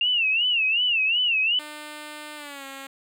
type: tone with vibrato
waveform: sine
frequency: 2755 Hz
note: F7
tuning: 24 cents flat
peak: -19 dBFS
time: 0.01-1.59 s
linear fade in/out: 2 ms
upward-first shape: sine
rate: 2.7 Hz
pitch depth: 150 cents each way
type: tone with pitch glide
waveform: 5% pulse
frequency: 300 to 271.9 Hz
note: D4 to C#4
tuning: +37 to -33 cents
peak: -25 dBFS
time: 1.59-2.87 s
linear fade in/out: 5 ms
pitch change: -170 cents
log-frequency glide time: 2.36-2.65 s
effects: none